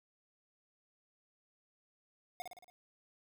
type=tone with echo; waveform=square; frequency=721 Hz; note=F#5; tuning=45 cents flat; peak=-40 dBFS; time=2.4-2.42 s; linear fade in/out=0 ms; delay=56 ms; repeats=5; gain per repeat=-4 dB; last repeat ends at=2.7 s; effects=none